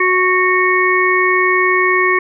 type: harmonic tone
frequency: 368.3 Hz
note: F#4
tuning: 8 cents flat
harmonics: 1 / 3 / 5 / 6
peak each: -16 / -16 / -16 / -16 dBFS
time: 0-2.19 s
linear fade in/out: 5 ms
effects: none